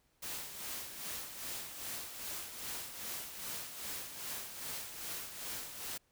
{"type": "noise with tremolo", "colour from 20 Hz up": "white", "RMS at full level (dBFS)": -41, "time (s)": [0.22, 5.98], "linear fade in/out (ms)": 10, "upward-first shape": "sine", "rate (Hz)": 2.5, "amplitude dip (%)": 55, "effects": ["pink hiss -74 dBFS RMS until 6.11 s"]}